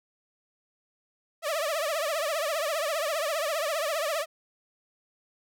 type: tone with vibrato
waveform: sawtooth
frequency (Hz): 616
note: D#5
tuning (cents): -17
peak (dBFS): -23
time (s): 1.42-4.26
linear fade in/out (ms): 50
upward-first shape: triangle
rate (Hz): 15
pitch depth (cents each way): 180
effects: none